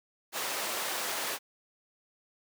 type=high-pass noise; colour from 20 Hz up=pink; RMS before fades=-34 dBFS; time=0.32-1.39 s; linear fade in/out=50 ms; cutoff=540 Hz; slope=12 dB/octave; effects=none